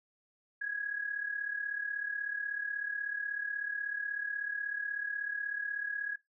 sine tone with amplitude modulation, 1661.2 Hz, G#6, in tune, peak -30 dBFS, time 0.61-6.16 s, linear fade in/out 10 ms, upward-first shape sine, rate 36.3 Hz, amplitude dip 70%, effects noise-tail reverb RT60 0.2 s tail -20 dB re dry

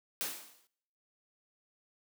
white noise with exponential decay, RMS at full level -33 dBFS, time 0.21-0.67 s, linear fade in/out 0 ms, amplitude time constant 100 ms, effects noise-tail reverb RT60 0.8 s tail -25 dB re dry + high-pass 200 Hz 12 dB/octave

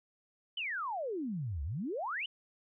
sine exponential two-way sweep, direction down then up, 3113 to 66.3 to 3113 Hz, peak -34 dBFS, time 0.57-2.26 s, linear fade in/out 5 ms, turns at 1.63 s, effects none

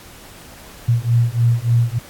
sine beating tone pair, 116.54 / 119.94 Hz, A#2 / A#2, 0 / +50 cents, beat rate 3.4 Hz, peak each -16 dBFS, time 0.88-1.99 s, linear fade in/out 10 ms, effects pink hiss -41 dBFS RMS until 2.09 s + AAC 64 kbps

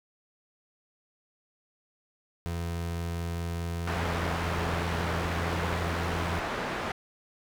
30% pulse tone, 84.8 Hz, E2, 50 cents sharp, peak -28 dBFS, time 2.46-6.39 s, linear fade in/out 0 ms
white low-pass noise, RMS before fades -33 dBFS, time 3.87-6.92 s, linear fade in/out 5 ms, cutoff 1500 Hz, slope 12 dB/octave
effects none

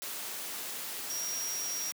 sine tone in noise, 5670 Hz, F8, 25 cents sharp, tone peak -34 dBFS, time 1.1-1.91 s, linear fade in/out 0 ms, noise white, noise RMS -39 dBFS, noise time 0.02-1.92 s, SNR +2 dB, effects high-pass 200 Hz 12 dB/octave

